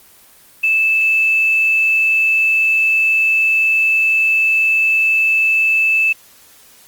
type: tone with quantisation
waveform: sine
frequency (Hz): 2629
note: E7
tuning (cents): -5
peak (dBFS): -11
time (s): 0.63-6.13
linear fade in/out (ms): 10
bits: 6
effects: white hiss -46 dBFS RMS until 6.87 s + Opus 24 kbps